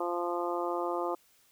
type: harmonic tone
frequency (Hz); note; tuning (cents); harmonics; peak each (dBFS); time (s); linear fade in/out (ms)
174.1; F3; -5; 2 / 3 / 4 / 5 / 6 / 7; -34 / -36 / -37 / -38 / -39 / -39; 0-1.15; 5
effects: white hiss -65 dBFS RMS until 1.51 s